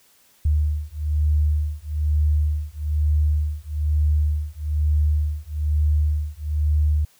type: beating tone pair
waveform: sine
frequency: 74.8 / 75.9 Hz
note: D2 / D#2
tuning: +32 / -42 cents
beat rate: 1.1 Hz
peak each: -21 / -21 dBFS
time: 0.45-7.05 s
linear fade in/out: 5 ms
effects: white hiss -57 dBFS RMS until 7.19 s